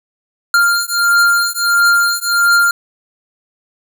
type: beating tone pair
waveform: square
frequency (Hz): 1396.9 / 1398.4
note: F6 / F6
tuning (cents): 0 / +2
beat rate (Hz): 1.5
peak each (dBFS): -14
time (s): 0.54-2.71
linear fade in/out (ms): 2
effects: none